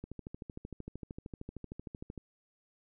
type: click train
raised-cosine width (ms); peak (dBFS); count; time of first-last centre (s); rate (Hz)
3; -29; 29; 0.04-2.177; 13.1
effects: none